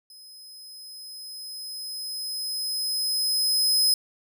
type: tone with level ramp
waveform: sawtooth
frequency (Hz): 5080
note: D#8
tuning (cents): +35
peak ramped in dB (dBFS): -43 to -15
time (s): 0.1-3.94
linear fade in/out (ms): 2
effects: none